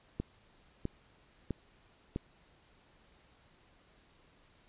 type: click train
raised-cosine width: 3 ms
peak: -21 dBFS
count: 4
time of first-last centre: 0.2-2.161 s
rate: 1.53 Hz
effects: pink hiss -65 dBFS RMS until 4.68 s + resampled to 8000 Hz